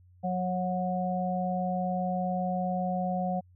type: harmonic tone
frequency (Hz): 182.5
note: F#3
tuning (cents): -24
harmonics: 1 / 3 / 4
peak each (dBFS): -30 / -35 / -31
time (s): 0.23-3.41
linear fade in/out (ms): 20
effects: added 90 Hz sine -55 dBFS peak until 3.55 s